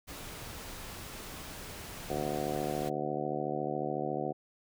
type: noise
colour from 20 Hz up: pink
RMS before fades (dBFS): -44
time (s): 0.07-2.9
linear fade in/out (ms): 20
type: harmonic tone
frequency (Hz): 74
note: D2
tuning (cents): +14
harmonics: 2 / 3 / 4 / 5 / 6 / 7 / 8 / 9 / 10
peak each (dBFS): -41 / -42 / -40 / -38 / -42 / -39 / -44 / -41 / -38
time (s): 2.09-4.33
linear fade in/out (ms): 20
effects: none